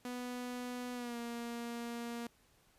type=tone with pitch glide; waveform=sawtooth; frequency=246.9 to 235.6 Hz; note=B3 to A#3; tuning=0 to +19 cents; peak=-36 dBFS; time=0.05-2.27 s; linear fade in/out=2 ms; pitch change=-81 cents; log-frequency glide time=0.94-1.17 s; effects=pink hiss -69 dBFS RMS until 2.78 s + resampled to 32000 Hz